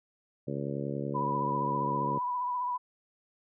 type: harmonic tone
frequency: 70.4 Hz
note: C#2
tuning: 27 cents sharp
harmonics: 2 / 3 / 4 / 5 / 6 / 7 / 8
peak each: -36 / -38 / -39 / -40 / -41 / -41 / -42 dBFS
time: 0.47-2.19 s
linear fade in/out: 10 ms
type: tone with vibrato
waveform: sine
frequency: 987.8 Hz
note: B5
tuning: in tune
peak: -29 dBFS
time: 1.14-2.78 s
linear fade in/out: 20 ms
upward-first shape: sine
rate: 15 Hz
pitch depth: 32 cents each way
effects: none